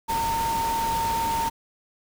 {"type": "tone in noise", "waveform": "sine", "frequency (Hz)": 913, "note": "A#5", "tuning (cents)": -36, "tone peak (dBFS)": -23, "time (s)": [0.08, 1.5], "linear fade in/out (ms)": 20, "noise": "pink", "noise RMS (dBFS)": -32, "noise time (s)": [0.08, 1.5], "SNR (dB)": 6, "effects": []}